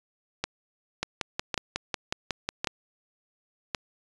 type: two click trains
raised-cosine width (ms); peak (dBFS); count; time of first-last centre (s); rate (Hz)
0.2; -10 / -10; 4 / 10; 0.44-3.748 / 1.03-2.672; 0.907 / 5.48
effects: resampled to 22050 Hz